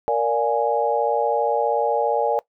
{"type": "chord", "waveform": "sine", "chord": "Bb dominant seventh", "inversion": "none", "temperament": "equal with one note detuned", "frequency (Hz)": [466.2, 583.3, 698.5, 830.6], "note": ["Bb4", "D5", "F5", "Ab5"], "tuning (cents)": [0, -12, 0, 0], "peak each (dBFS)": [-22, -23, -27, -22], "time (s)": [0.08, 2.39], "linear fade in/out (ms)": 0, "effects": ["noise-tail reverb RT60 0.1 s tail -20 dB re dry"]}